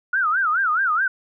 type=tone with vibrato; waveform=sine; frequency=1396.9 Hz; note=F6; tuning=in tune; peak=-17 dBFS; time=0.13-1.08 s; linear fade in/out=5 ms; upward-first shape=sine; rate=4.7 Hz; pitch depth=240 cents each way; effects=none